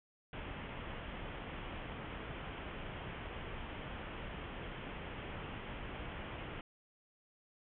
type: low-pass noise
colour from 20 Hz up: pink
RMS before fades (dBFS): -45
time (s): 0.33-6.61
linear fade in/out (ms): 2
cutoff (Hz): 3300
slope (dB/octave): 96
effects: none